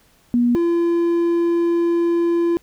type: tone pair in turn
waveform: sine / triangle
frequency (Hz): 241 / 340.8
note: B3 / F4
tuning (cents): -42 / -42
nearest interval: tritone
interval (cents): 600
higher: second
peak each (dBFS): -13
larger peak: neither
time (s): 0.34-0.55 / 0.55-2.57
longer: second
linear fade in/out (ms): 0
effects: pink hiss -56 dBFS RMS until 2.62 s